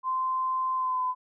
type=tone with pitch glide; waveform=sine; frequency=1037 to 1012.7 Hz; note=C6 to B5; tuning=-16 to +43 cents; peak=-25 dBFS; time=0.03-1.15 s; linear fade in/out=50 ms; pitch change=-41 cents; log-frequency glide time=0.75-1.03 s; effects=none